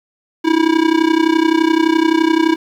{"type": "tone with amplitude modulation", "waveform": "square", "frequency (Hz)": 323.7, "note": "E4", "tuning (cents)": -31, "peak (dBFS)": -8, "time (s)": [0.44, 2.56], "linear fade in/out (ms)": 20, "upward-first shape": "sine", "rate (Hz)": 31.7, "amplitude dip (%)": 85, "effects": ["low-pass 4000 Hz 12 dB/octave", "7-bit"]}